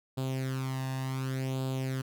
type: tone with flanger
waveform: sawtooth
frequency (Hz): 131.8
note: C3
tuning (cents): +13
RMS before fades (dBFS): -33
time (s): 0.17-2.02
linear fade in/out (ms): 10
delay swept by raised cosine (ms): 0.25 to 1.12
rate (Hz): 0.68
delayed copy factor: +0.7
effects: none